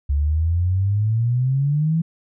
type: exponential sweep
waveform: sine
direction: up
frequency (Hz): 69.3 to 166.8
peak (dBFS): -16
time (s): 0.09-2.02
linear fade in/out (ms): 10
effects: none